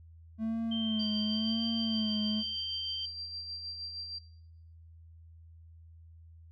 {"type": "tone with vibrato", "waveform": "triangle", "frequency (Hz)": 220, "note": "A3", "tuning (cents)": 0, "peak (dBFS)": -28, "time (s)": [0.38, 2.44], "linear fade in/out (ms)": 50, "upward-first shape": "sine", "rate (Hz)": 0.95, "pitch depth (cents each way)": 60}
{"type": "tone", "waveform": "sine", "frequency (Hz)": 3136, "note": "G7", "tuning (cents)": 0, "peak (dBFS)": -35, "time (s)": [0.71, 3.06], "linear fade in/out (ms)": 10}
{"type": "tone with tremolo", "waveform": "sine", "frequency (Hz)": 4717, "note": "D8", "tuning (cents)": 7, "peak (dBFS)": -36, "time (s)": [0.99, 4.19], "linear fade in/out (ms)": 10, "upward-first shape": "sine", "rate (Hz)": 6.4, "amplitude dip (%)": 40}
{"effects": ["noise-tail reverb RT60 0.9 s tail -25 dB re dry", "added 82 Hz sine -51 dBFS peak until 6.51 s"]}